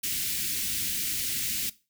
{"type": "band-stop noise", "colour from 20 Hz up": "white", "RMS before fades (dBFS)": -30, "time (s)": [0.03, 1.7], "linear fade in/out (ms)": 10, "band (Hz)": [310, 2000], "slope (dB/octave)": 24, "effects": ["noise-tail reverb RT60 0.3 s tail -18 dB re dry"]}